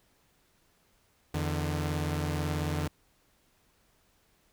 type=tone pair together; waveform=sawtooth; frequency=84 / 149.67 Hz; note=E2 / D3; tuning=+33 / +33 cents; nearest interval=minor seventh; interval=1000 cents; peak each=-28 dBFS; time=1.34-2.88 s; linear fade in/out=5 ms; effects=pink hiss -68 dBFS RMS until 4.52 s